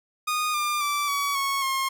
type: tone with pitch steps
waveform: sawtooth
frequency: 1232 / 1198.3 / 1165.5 / 1133.7 / 1102.7 / 1072.5 Hz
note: D#6 / D6 / D6 / C#6 / C#6 / C6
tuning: -17 / +34 / -14 / +39 / -9 / +42 cents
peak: -20 dBFS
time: 0.27-1.89 s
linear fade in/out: 10 ms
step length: 270 ms
effects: none